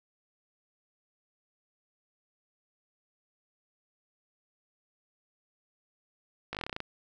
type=slowing click train; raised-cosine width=0.3 ms; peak=-19 dBFS; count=11; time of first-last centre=6.53-6.803 s; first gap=18 ms; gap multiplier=1.09; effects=none